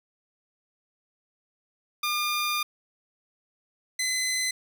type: tone pair in turn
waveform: 15% pulse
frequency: 1206 / 2032 Hz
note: D6 / B6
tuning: +46 / +49 cents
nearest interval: major sixth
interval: 903 cents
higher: second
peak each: -19 dBFS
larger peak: neither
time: 2.03-2.63 / 3.99-4.51 s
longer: first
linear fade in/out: 5 ms
effects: none